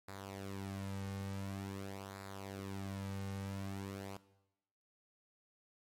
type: tone with flanger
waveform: sawtooth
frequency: 97.8 Hz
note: G2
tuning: 4 cents flat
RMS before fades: -44 dBFS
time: 0.08-4.17 s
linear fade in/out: 5 ms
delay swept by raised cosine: 0.33 to 3.03 ms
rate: 0.47 Hz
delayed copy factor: -0.65
effects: noise-tail reverb RT60 0.9 s tail -17 dB re dry + MP3 64 kbps